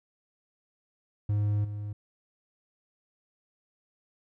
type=tone with level steps; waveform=triangle; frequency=103.83 Hz; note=G#2; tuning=in tune; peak=-22 / -31 dBFS; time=1.29-1.93 s; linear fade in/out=5 ms; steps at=1.64 s; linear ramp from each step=10 ms; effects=none